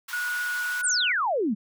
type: high-pass noise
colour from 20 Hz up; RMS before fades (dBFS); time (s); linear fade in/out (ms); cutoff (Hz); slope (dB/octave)
pink; -38; 0.08-0.82; 10; 920; 96
type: tone with pitch glide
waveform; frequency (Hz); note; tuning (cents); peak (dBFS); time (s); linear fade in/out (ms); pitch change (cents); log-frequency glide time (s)
sine; 1458 to 1470.7; F#6 to F#6; -26 to -11; -26; 0.13-1.12; 2; +15; 0.49-0.9
type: exponential sweep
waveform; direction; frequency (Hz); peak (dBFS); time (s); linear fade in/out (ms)
sine; down; 10110 to 190.1; -22; 0.83-1.55; 20
effects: none